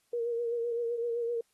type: tone with vibrato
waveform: sine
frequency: 470 Hz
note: A#4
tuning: 14 cents sharp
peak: -29 dBFS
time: 0.13-1.41 s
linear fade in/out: 5 ms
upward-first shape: sine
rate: 7.8 Hz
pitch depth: 36 cents each way
effects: white hiss -73 dBFS RMS until 1.53 s + AAC 32 kbps